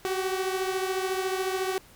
sawtooth beating tone pair, 374.7 / 388.7 Hz, F#4 / G4, +22 / -15 cents, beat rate 14 Hz, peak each -24 / -29 dBFS, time 0.05-1.78 s, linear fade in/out 0 ms, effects pink hiss -54 dBFS RMS until 1.95 s

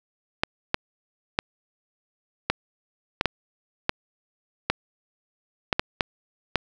clicks, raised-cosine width 0.3 ms, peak -4 dBFS, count 12, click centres 0.435 / 0.744 / 1.389 / 2.5 / 3.211 / 3.257 / 3.894 / 4.7 / 5.728 / 5.795 / 6.008 / 6.557 s, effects none

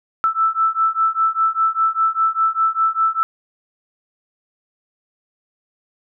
sine beating tone pair, 1318.5 / 1323.5 Hz, E6 / E6, 0 / +7 cents, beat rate 5 Hz, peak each -18 dBFS, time 0.24-3.23 s, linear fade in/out 0 ms, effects none

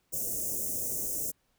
white band-stop noise, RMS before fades -33 dBFS, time 0.12-1.32 s, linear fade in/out 20 ms, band 620 to 6100 Hz, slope 48 dB/octave, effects pink hiss -73 dBFS RMS until 1.58 s

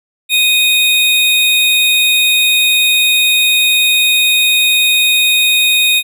square tone pair together, 2489 / 3710 Hz, D#7 / A#7, 0 / -9 cents, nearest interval perfect fifth, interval 691 cents, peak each -12 dBFS, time 0.29-6.03 s, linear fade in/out 50 ms, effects none

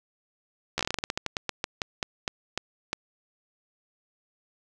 slowing click train, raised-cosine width 0.2 ms, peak -10 dBFS, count 21, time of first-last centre 0.78-2.93 s, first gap 13 ms, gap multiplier 1.19, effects none

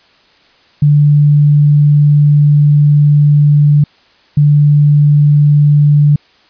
sine tone pair in turn, 146.83 / 146.83 Hz, D3 / D3, 0 / 0 cents, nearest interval unison, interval 0 cents, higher neither, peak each -4 dBFS, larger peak neither, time 0.82-3.84 / 4.37-6.16 s, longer first, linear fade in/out 5 ms, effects white hiss -48 dBFS RMS until 6.49 s + resampled to 11025 Hz

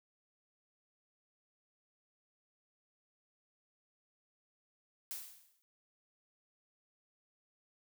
blue noise with exponential decay, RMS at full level -40 dBFS, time 5.11-5.62 s, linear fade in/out 0 ms, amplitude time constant 110 ms, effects none

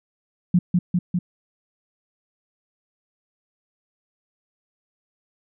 sine tone with echo, 177.8 Hz, F3, 31 cents sharp, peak -12 dBFS, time 0.54-0.59 s, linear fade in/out 5 ms, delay 200 ms, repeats 3, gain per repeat -2 dB, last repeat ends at 1.19 s, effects none

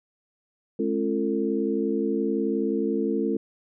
sine tone cluster, 212.5 / 271.5 / 343 / 448.7 Hz, G#3 / C#4 / F4 / A4, +40 / -36 / -31 / +34 cents, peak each -28 dBFS, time 0.79-3.37 s, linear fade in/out 5 ms, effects none

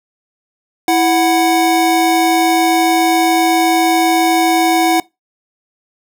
square tone pair together, 329.6 / 739.9 Hz, E4 / F#5, 0 / 0 cents, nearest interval octave + major second, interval 1400 cents, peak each -14 / -13 dBFS, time 0.88-5 s, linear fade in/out 2 ms, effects noise-tail reverb RT60 0.2 s tail -22 dB re dry

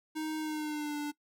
square tone with pitch glide, 311.8 to 294.3 Hz, D#4 to D4, +4 to +4 cents, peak -34 dBFS, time 0.15-1.12 s, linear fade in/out 20 ms, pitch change -100 cents, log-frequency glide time 0.39-0.97 s, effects noise-tail reverb RT60 0.1 s tail -20 dB re dry

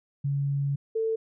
sine tone pair in turn, 140.5 / 446.1 Hz, C#3 / A4, +24 / +24 cents, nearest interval octave + minor sixth, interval 2000 cents, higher second, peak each -24 / -24 dBFS, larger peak neither, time 0.24-0.76 / 0.95-1.16 s, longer first, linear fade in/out 10 ms, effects none

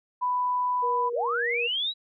sine tone, 993 Hz, B5, 9 cents sharp, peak -23 dBFS, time 0.21-1.1 s, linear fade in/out 20 ms
sine tone with pitch glide, 480 to 474.8 Hz, B4 to A#4, -49 to +32 cents, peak -29 dBFS, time 0.82-1.68 s, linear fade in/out 20 ms, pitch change -19 cents, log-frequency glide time 0.95-1.18 s
sine linear sweep, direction up, 368.4 to 3951 Hz, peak -25 dBFS, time 1.12-1.94 s, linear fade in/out 50 ms
effects none

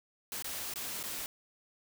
white noise with dropouts, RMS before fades -39 dBFS, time 0.32-1.26 s, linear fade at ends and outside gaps 1 ms, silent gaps 0.424-0.444 / 0.738-0.758 / 1.029-1.037 s, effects none

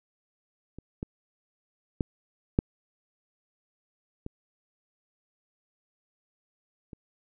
clicks, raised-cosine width 3 ms, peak -29 / -20 / -13 / -8 / -23 / -29 dBFS, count 6, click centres 0.786 / 1.029 / 2.008 / 2.589 / 4.264 / 6.932 s, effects none

